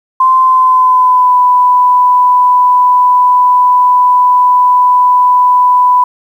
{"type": "tone with pitch glide", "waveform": "sine", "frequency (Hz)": [1037, 994.2], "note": ["C6", "B5"], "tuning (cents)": [-16, 11], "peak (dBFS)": -4, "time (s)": [0.2, 6.04], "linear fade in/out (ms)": 5, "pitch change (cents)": -73, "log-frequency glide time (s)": [0.39, 1.38], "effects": ["7-bit"]}